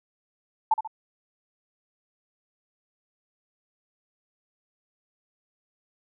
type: tone with echo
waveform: sine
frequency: 879 Hz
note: A5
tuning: 2 cents flat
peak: -16 dBFS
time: 0.71-0.74 s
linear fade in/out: 5 ms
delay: 68 ms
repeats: 2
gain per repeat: -8 dB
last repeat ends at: 0.876 s
effects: none